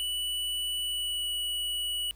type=tone with pitch glide; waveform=square; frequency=2960 to 2940 Hz; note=F#7 to F#7; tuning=0 to -12 cents; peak=-30 dBFS; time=0-2.11 s; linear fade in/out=0 ms; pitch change=-12 cents; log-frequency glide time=0.81-1.31 s; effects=added 50 Hz sine -50 dBFS peak until 2.15 s + pink hiss -62 dBFS RMS until 2.15 s